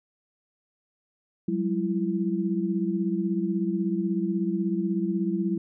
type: tone cluster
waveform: sine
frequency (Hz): 184.2 / 200.5 / 333.9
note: F#3 / G3 / E4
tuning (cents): -7 / +39 / +22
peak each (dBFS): -28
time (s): 1.48-5.58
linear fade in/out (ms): 5
effects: none